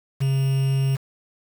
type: tone with quantisation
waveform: triangle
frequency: 135.1 Hz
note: C#3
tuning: 44 cents flat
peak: -16 dBFS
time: 0.2-0.97 s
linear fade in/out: 20 ms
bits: 6
effects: none